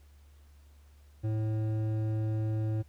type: tone with hard clipping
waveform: sine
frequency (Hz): 109.1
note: A2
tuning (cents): -14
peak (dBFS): -30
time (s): 1.23-2.83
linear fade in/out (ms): 20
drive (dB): 10
effects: added 72 Hz sine -54 dBFS peak until 2.88 s + pink hiss -68 dBFS RMS until 2.88 s